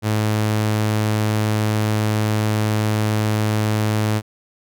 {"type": "tone", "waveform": "sawtooth", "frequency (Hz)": 107.3, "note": "A2", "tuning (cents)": -43, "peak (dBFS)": -13, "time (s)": [0.02, 4.22], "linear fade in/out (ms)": 50, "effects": []}